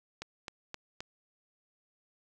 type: click train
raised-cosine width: 0.2 ms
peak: -22 dBFS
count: 4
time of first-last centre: 0.22-1.005 s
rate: 3.82 Hz
effects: none